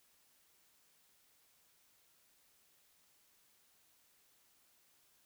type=silence; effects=white hiss -71 dBFS RMS until 5.25 s